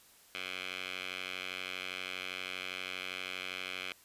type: tone with band-pass filter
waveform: 10% pulse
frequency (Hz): 92.5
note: F#2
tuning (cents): 0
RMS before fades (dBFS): -41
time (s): 0.35-3.92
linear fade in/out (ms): 0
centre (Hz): 2700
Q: 3
effects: white hiss -61 dBFS RMS until 4.04 s + resampled to 32000 Hz